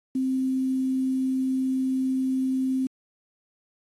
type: tone with quantisation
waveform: sine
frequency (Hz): 261.6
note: C4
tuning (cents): 0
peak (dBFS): -22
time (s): 0.15-2.87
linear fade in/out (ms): 5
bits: 8
effects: AAC 32 kbps